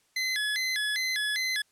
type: tone with vibrato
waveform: 25% pulse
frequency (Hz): 1864.7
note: A#6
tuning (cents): 0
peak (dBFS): -23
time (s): 0.16-1.62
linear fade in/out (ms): 5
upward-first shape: square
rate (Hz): 2.5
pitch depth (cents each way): 160
effects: white hiss -68 dBFS RMS until 1.71 s + low-pass 10000 Hz 12 dB/octave